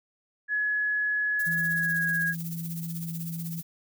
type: tone with pitch glide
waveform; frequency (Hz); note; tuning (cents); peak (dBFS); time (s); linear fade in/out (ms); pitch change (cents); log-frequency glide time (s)
sine; 1693 to 1649.6; G#6 to G#6; +33 to -12; -24; 0.48-2.35; 50; -45; 1.51-2.03
type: noise with tremolo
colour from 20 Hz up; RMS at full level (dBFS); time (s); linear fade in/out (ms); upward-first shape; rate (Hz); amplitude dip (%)
violet; -37; 1.39-3.63; 5; triangle; 16; 80
type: tone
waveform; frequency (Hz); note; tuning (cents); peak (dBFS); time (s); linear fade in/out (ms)
sine; 166.4; E3; +17; -32; 1.46-3.62; 20
effects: none